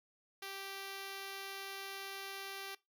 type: tone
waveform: 5% pulse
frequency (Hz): 391.1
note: G4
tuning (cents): -4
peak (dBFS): -32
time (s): 0.42-2.75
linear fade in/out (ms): 5
effects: noise-tail reverb RT60 0.2 s tail -20 dB re dry